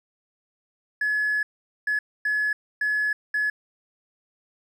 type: tone bursts at uneven times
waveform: triangle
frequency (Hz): 1702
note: G#6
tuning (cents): +42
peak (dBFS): -18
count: 5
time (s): 1.01-1.43 / 1.87-1.99 / 2.25-2.53 / 2.81-3.13 / 3.34-3.5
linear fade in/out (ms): 5
effects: tanh soft clip ceiling -18 dBFS